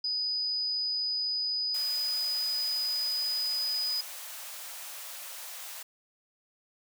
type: tone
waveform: sine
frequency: 4978 Hz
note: D#8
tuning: in tune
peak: -28 dBFS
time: 0.04-4.01 s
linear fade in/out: 5 ms
type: high-pass noise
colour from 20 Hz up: white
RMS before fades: -42 dBFS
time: 1.74-5.83 s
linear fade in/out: 5 ms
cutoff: 530 Hz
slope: 48 dB/octave
effects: none